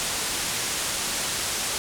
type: low-pass noise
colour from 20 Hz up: white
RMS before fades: -28 dBFS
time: 0-1.78 s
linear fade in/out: 0 ms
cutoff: 9800 Hz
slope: 24 dB/octave
effects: none